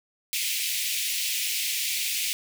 pink high-pass noise, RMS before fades -28 dBFS, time 0.33-2.33 s, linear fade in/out 0 ms, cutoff 2200 Hz, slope 48 dB/octave, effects none

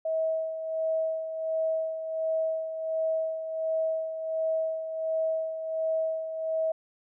sine tone with tremolo, 642 Hz, E5, 46 cents flat, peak -24 dBFS, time 0.05-6.72 s, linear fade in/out 5 ms, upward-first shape sine, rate 1.4 Hz, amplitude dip 60%, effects none

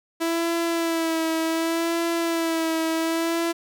sawtooth tone with vibrato, 329.9 Hz, E4, 1 cent sharp, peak -18 dBFS, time 0.2-3.53 s, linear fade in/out 20 ms, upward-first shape sine, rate 0.67 Hz, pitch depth 34 cents each way, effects none

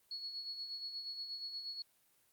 sine tone with tremolo, 4364 Hz, C#8, 28 cents flat, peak -39 dBFS, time 0.11-1.82 s, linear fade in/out 2 ms, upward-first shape sine, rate 8.4 Hz, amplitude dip 50%, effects white hiss -72 dBFS RMS until 2.32 s + Opus 24 kbps

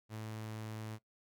sawtooth tone, 109.3 Hz, A2, 11 cents flat, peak -38 dBFS, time 0.09-0.99 s, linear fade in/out 50 ms, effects noise-tail reverb RT60 0.1 s tail -18 dB re dry

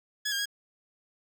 15% pulse tone with pitch steps, 1686 / 1609 / 1646 Hz, G#6 / G6 / G#6, +26 / +45 / -16 cents, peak -22 dBFS, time 0.25-0.457 s, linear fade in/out 10 ms, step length 69 ms, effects none

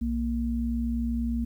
sine tone pair together, 61.7 / 233.1 Hz, B1 / A#3, -1 / 0 cents, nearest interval octave + major seventh, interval 2301 cents, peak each -29 / -27 dBFS, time 0.01-1.45 s, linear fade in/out 10 ms, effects 10-bit

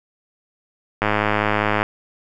click train, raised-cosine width 0.5 ms, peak -3 dBFS, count 86, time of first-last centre 1.02-1.83 s, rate 105 Hz, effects none

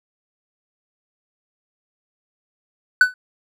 triangle tone with exponential decay, 1497 Hz, F#6, 20 cents sharp, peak -3 dBFS, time 3.01-3.14 s, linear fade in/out 2 ms, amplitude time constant 28 ms, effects none

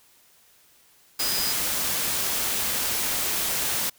sine tone in noise, 4960 Hz, D#8, 6 cents flat, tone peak -28 dBFS, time 1.19-1.53 s, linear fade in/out 10 ms, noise white, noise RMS -26 dBFS, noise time 1.19-3.9 s, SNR -5 dB, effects white hiss -58 dBFS RMS until 3.98 s

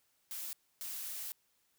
blue noise bursts at uneven times, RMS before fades -42 dBFS, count 2, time 0.31-0.53 / 0.81-1.32 s, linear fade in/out 0 ms, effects white hiss -75 dBFS RMS until 1.78 s

